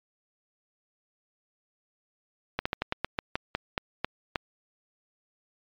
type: slowing click train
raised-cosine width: 0.3 ms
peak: -10 dBFS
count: 12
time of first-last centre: 2.59-4.358 s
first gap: 65 ms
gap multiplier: 1.17
effects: low-pass 4000 Hz 12 dB/octave + MP3 96 kbps